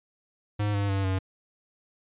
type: tone with pitch steps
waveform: square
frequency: 103.83 / 100.7 / 97.66 / 94.72 Hz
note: G#2 / G2 / G2 / F#2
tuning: 0 / +47 / -6 / +41 cents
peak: -25 dBFS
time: 0.59-1.19 s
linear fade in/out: 10 ms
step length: 150 ms
effects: resampled to 8000 Hz